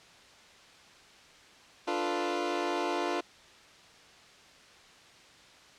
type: chord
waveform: 20% pulse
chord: B half-diminished seventh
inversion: first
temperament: equal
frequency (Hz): 293.7 / 349.2 / 440 / 493.9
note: D4 / F4 / A4 / B4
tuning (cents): 0 / 0 / 0 / 0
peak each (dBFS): -31 / -27 / -33 / -33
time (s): 1.87-3.21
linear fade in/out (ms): 10
effects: white hiss -55 dBFS RMS until 5.78 s + low-pass 5000 Hz 12 dB/octave